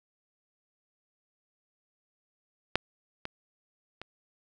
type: clicks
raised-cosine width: 0.3 ms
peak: -7 / -19 / -24 dBFS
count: 3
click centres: 2.756 / 3.254 / 4.016 s
effects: none